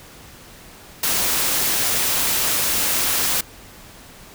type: noise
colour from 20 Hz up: white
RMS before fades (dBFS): -20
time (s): 1.03-3.41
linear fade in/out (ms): 5
effects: pink hiss -43 dBFS RMS until 4.34 s